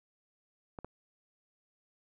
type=clicks; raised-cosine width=1 ms; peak=-28 dBFS; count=2; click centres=0.788 / 0.846 s; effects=none